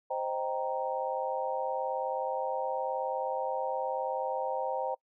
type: chord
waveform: sine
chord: C minor seventh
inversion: none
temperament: equal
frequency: 523.3 / 622.3 / 784 / 932.3 Hz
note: C5 / Eb5 / G5 / Bb5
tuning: 0 / 0 / 0 / 0 cents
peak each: -34 / -38 / -35 / -36 dBFS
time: 0.1-4.95 s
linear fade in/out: 10 ms
effects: noise-tail reverb RT60 0.1 s tail -25 dB re dry